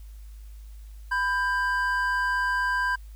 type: tone pair together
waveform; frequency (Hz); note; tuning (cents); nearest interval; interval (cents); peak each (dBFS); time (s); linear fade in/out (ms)
triangle; 998 / 1586.1; B5 / G6; +18 / +20; minor sixth; 802; -25 / -23; 1.11-2.96; 10
effects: added 52 Hz sine -40 dBFS peak until 3.15 s + white hiss -61 dBFS RMS until 3.15 s